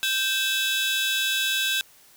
40% pulse tone cluster, 1564 / 2622 / 3445 / 3842 Hz, G6 / E7 / A7 / B7, -4 / -10 / -37 / -48 cents, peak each -27 dBFS, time 0.03-1.81 s, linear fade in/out 0 ms, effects white hiss -54 dBFS RMS until 2.16 s

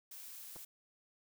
blue noise, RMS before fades -50 dBFS, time 0.11-0.65 s, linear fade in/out 5 ms
clicks, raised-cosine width 1 ms, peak -40 dBFS, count 2, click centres 0.559 / 0.565 s
effects none

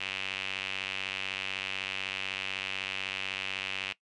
sawtooth tone with band-pass filter, 96 Hz, G2, 36 cents flat, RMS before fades -36 dBFS, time 0-3.93 s, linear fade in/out 10 ms, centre 2700 Hz, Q 4.3, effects noise-tail reverb RT60 0.1 s tail -19 dB re dry + resampled to 22050 Hz

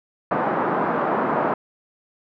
white band-pass noise, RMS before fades -22 dBFS, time 0.31-1.54 s, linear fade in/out 2 ms, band 160 to 1200 Hz, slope 24 dB/octave, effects none

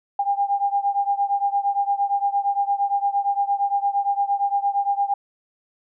sine beating tone pair, 800 / 808.7 Hz, G5 / G#5, +35 / -46 cents, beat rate 8.7 Hz, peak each -21 / -23 dBFS, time 0.19-5.14 s, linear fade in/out 5 ms, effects none

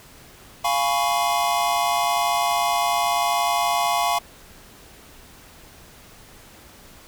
square chord, C# dominant seventh, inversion first, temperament equal, 698.5 / 830.6 / 987.8 / 1108.7 Hz, E#5 / G#5 / B5 / C#6, 0 / 0 / 0 / 0 cents, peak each -24 / -26 / -27 / -26 dBFS, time 0.64-4.19 s, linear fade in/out 10 ms, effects pink hiss -47 dBFS RMS until 7.07 s

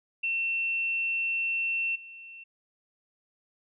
sine tone with level steps, 2700 Hz, E7, 41 cents sharp, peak -26 / -43 dBFS, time 0.23-2.44 s, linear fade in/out 10 ms, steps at 1.95 s, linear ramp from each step 10 ms, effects none

